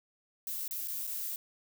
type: noise with dropouts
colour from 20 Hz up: violet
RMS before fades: -37 dBFS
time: 0.47-1.36 s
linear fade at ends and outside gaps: 2 ms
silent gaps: 0.68-0.709 / 0.876-0.881 / 1.07-1.074 s
effects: none